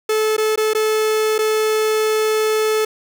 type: tone with dropouts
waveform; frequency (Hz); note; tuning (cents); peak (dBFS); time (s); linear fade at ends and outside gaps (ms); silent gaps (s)
45% pulse; 433.8; A4; -25; -15; 0.09-2.85; 5; 0.367-0.379 / 0.559-0.575 / 0.735-0.748 / 1.382-1.388
effects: none